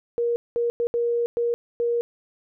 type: tone bursts at uneven times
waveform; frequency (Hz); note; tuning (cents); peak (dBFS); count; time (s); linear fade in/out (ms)
sine; 472.7; A#4; +24; -20; 6; 0.18-0.36 / 0.56-0.7 / 0.8-0.87 / 0.94-1.26 / 1.37-1.54 / 1.8-2.01; 0
effects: none